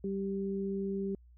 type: tone pair together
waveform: sine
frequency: 194.98 / 392 Hz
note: G3 / G4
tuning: -9 / 0 cents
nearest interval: octave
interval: 1209 cents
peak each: -34 / -35 dBFS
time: 0.04-1.15 s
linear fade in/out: 2 ms
effects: added 60 Hz sine -55 dBFS peak until 1.37 s